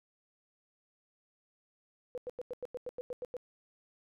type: tone bursts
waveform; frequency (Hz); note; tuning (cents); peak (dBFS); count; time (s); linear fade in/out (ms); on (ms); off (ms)
sine; 496.1; B4; +8; -36; 11; 2.15-3.367; 0; 27; 92
effects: none